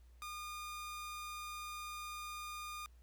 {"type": "tone", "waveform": "sawtooth", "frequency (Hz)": 1216, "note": "D#6", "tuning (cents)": -40, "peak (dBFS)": -40, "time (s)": [0.22, 2.86], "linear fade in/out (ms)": 0, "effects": ["added 60 Hz sine -58 dBFS peak until 3.02 s", "pink hiss -75 dBFS RMS until 3.02 s"]}